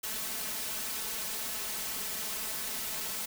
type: noise with comb filter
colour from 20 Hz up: white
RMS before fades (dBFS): -36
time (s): 0.03-3.26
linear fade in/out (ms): 10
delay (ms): 4.6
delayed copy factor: +1
effects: none